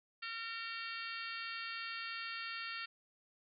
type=harmonic tone with a mistuned harmonic; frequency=457.1 Hz; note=A#4; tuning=34 cents flat; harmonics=3 / 4 / 5 / 6 / 7 / 8 / 9 / 10; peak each=-46 / -47 / -50 / -47 / -52 / -54 / -54 / -51 dBFS; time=0.22-2.86 s; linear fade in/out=10 ms; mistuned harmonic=9; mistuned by=+47 cents; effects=none

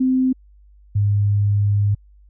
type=tone pair in turn; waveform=sine; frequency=258.7 / 102.19 Hz; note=C4 / G#2; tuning=-19 / -27 cents; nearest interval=octave + major third; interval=1608 cents; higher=first; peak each=-14 dBFS; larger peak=neither; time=0-0.33 / 0.95-1.95 s; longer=second; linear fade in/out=10 ms; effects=added 50 Hz sine -46 dBFS peak until 2.29 s

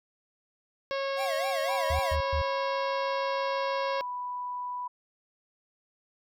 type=harmonic tone; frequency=547 Hz; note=C#5; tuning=23 cents flat; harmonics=1 / 2 / 3 / 4 / 5 / 6 / 7 / 8 / 9 / 10; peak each=-30 / -36 / -40 / -42 / -44 / -46 / -47 / -48 / -49 / -50 dBFS; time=0.91-4.01 s; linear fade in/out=0 ms
type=tone with vibrato; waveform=square; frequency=698.5 Hz; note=F5; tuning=in tune; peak=-32 dBFS; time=1.16-2.17 s; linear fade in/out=50 ms; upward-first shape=sine; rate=3.9 Hz; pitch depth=210 cents each way
type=tone; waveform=sine; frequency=987.8 Hz; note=B5; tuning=in tune; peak=-32 dBFS; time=1.68-4.88 s; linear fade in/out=10 ms
type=tone bursts; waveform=sine; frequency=76.5 Hz; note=D#2; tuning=29 cents flat; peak=-27 dBFS; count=3; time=1.9-2.419 s; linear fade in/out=5 ms; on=93 ms; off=120 ms
effects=none

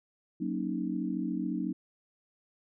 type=chord; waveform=sine; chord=D# minor seventh; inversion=first; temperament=equal; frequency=185 / 233.1 / 277.2 / 311.1 Hz; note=F#3 / A#3 / C#4 / D#4; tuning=0 / 0 / 0 / 0 cents; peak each=-35 / -36 / -36 / -35 dBFS; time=0.4-1.73 s; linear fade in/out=10 ms; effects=none

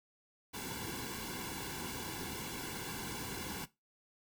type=noise with comb filter; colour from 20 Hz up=pink; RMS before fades=-42 dBFS; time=0.53-3.66 s; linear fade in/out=20 ms; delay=1.6 ms; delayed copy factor=-0.85; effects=noise-tail reverb RT60 0.2 s tail -17 dB re dry

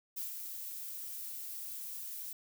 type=noise with ADSR envelope; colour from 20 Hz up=violet; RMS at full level=-38 dBFS; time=0.16-2.33 s; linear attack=18 ms; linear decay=130 ms; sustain=-5 dB; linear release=5 ms; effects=none

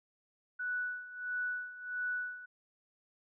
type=tone with tremolo; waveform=sine; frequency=1480 Hz; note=F#6; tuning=in tune; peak=-32 dBFS; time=0.59-2.46 s; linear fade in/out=10 ms; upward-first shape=sine; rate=1.5 Hz; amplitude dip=80%; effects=none

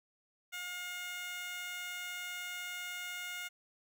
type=tone with high-pass filter; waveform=15% pulse; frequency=714 Hz; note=F5; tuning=38 cents sharp; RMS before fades=-42 dBFS; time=0.52-3.49 s; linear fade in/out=20 ms; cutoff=1700 Hz; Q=1; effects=none

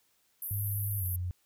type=band-pass noise; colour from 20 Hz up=pink; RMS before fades=-38 dBFS; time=0.42-1.16 s; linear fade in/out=2 ms; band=11000 to 14000 Hz; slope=96 dB/octave
type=tone with pitch glide; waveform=sine; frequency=100.4 to 89.45 Hz; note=G2 to F2; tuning=+42 to +42 cents; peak=-31 dBFS; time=0.51-1.31 s; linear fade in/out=0 ms; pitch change=-200 cents; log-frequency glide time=0.98-1.04 s
effects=white hiss -71 dBFS RMS until 1.45 s

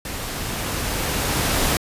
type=noise with level ramp; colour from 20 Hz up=pink; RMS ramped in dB=-30 to -19 dBFS; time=0.05-1.77 s; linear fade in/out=2 ms; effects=resampled to 32000 Hz

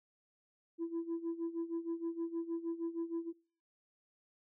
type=tone with tremolo; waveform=sine; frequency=333.8 Hz; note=E4; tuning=22 cents sharp; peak=-31 dBFS; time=0.78-3.33 s; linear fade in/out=50 ms; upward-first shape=sine; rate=6.4 Hz; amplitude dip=80%; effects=noise-tail reverb RT60 0.5 s tail -25 dB re dry + tanh soft clip ceiling -32 dBFS

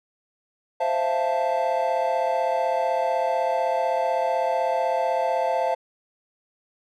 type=chord; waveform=triangle; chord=F major seventh; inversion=second; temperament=equal with one note detuned; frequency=523.3 / 659.3 / 695.2 / 880 Hz; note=C5 / E5 / F5 / A5; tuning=0 / 0 / -8 / 0 cents; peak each=-24 dBFS; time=0.8-5.75 s; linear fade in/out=10 ms; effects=tanh soft clip ceiling -11 dBFS

